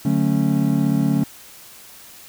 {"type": "chord", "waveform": "triangle", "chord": "D major seventh", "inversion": "none", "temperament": "just", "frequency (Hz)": [146.83, 183.54, 220.2, 275.3], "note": ["D3", "F#3", "A3", "C#4"], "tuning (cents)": [0, -14, 2, -12], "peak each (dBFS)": [-19, -21, -19, -19], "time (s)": [0.05, 1.24], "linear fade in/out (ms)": 5, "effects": ["white hiss -43 dBFS RMS until 2.28 s"]}